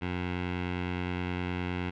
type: tone with low-pass filter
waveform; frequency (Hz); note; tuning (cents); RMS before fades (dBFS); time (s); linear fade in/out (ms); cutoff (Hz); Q
15% pulse; 89.7; F2; +47; -33; 0.01-1.91; 20; 2600; 2.3
effects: none